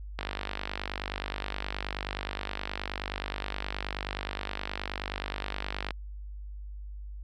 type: click train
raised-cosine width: 0.3 ms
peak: -16 dBFS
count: 284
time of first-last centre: 0.19-5.907 s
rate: 49.5 Hz
effects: added 50 Hz sine -38 dBFS peak until 7.23 s